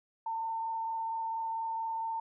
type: tone with frequency modulation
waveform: sine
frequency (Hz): 902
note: A5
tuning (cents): +43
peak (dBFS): -32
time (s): 0.26-2.2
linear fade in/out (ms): 5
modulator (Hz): 24.4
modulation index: 0.49
effects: none